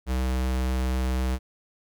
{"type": "tone", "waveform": "square", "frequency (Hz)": 64, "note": "C2", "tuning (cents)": -38, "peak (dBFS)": -24, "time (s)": [0.06, 1.39], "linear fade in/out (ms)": 50, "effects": []}